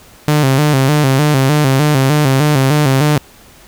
sawtooth tone with vibrato, 141.5 Hz, C#3, 36 cents sharp, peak -5 dBFS, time 0.28-3.18 s, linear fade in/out 0 ms, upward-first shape square, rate 3.3 Hz, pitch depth 100 cents each way, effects pink hiss -42 dBFS RMS until 3.67 s

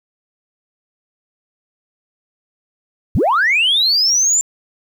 sine linear sweep, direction up, 44.92 to 7300 Hz, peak -10 dBFS, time 3.15-4.41 s, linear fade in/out 0 ms, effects tanh soft clip ceiling -8 dBFS + 8-bit

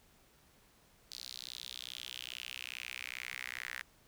sawtooth tone with high-pass filter sweep, 62.4 Hz, B1, 19 cents sharp, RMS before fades -45 dBFS, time 1.11-3.82 s, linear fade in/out 0 ms, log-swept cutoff 4400 to 1800 Hz, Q 4.2, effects pink hiss -66 dBFS RMS until 4.07 s

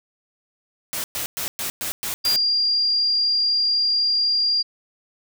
white noise bursts, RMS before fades -27 dBFS, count 7, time 0.93-2.36 s, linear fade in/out 0 ms, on 110 ms, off 110 ms
sine tone, 4788 Hz, D8, 33 cents sharp, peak -17 dBFS, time 2.24-4.63 s, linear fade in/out 20 ms
effects none

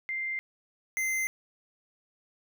sine / square tone pair in turn, 2093 / 2075 Hz, C7 / C7, 0 / -15 cents, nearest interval unison, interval 15 cents, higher first, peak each -30 / -28 dBFS, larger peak second, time 0.09-0.39 / 0.97-1.27 s, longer neither, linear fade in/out 0 ms, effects none

